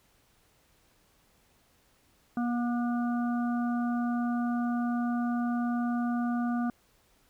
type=harmonic tone with a mistuned harmonic; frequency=239.7 Hz; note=A#3; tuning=48 cents sharp; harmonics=1 / 3 / 5 / 6; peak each=-27 / -37 / -41 / -43 dBFS; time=2.37-6.7 s; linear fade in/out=2 ms; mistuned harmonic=6; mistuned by=+25 cents; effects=pink hiss -66 dBFS RMS until 7.29 s